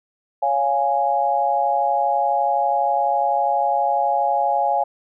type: chord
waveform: sine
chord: Db major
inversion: none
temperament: equal with one note detuned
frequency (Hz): 558.9 / 698.5 / 830.6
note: Db5 / F5 / Ab5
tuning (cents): +14 / 0 / 0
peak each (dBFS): -24 / -21 / -19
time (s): 0.42-4.84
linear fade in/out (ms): 10
effects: none